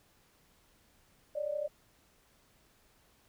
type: tone pair together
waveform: sine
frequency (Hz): 567 / 600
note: C#5 / D5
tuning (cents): +39 / +37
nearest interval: minor second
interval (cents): 98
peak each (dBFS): -37 / -34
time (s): 1.35-1.68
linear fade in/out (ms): 10
effects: pink hiss -67 dBFS RMS until 3.28 s